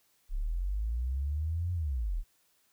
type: linear two-way sweep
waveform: sine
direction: up then down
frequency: 31.84 to 89.9 to 31.84 Hz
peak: -29 dBFS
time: 0.29-2.24 s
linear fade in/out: 50 ms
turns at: 1.73 s
effects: white hiss -70 dBFS RMS until 2.72 s